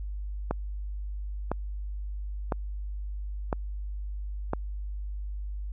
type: click train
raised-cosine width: 1 ms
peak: -13 dBFS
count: 5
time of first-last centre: 0.51-4.534 s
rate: 0.994 Hz
effects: added 50 Hz sine -32 dBFS peak until 5.72 s